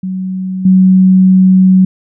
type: tone with level steps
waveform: sine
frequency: 187.1 Hz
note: F#3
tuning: 20 cents sharp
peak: -15 / -3 dBFS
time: 0.03-1.85 s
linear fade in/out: 5 ms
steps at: 0.65 s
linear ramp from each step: 5 ms
effects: none